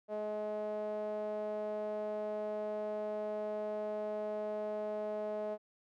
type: tone with band-pass filter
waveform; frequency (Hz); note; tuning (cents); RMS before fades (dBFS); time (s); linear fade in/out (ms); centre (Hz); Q
sawtooth; 211.7; G#3; +33; -38; 0.08-5.58; 50; 580; 5.9
effects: none